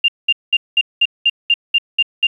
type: tone bursts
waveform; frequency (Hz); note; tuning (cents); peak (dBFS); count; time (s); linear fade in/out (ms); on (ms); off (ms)
sine; 2794; F7; 0; -9; 10; 0.04-2.27; 5; 43; 200
effects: 8-bit